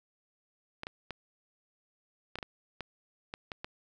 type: clicks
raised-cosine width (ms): 0.3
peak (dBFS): -22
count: 10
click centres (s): 0.834 / 0.869 / 1.107 / 2.356 / 2.387 / 2.428 / 2.807 / 3.339 / 3.518 / 3.645
effects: none